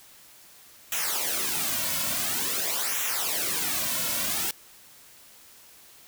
white noise with flanger, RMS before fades -28 dBFS, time 0.92-4.51 s, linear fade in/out 2 ms, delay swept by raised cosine 0.21 to 2.51 ms, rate 0.48 Hz, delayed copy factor -0.75, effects white hiss -52 dBFS RMS until 6.07 s

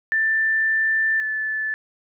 sine tone pair in turn, 1774 / 1744.5 Hz, A6 / A6, +14 / -15 cents, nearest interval unison, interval 29 cents, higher first, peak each -17 / -22 dBFS, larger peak first, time 0.12-1.2 / 1.2-1.74 s, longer first, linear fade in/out 0 ms, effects none

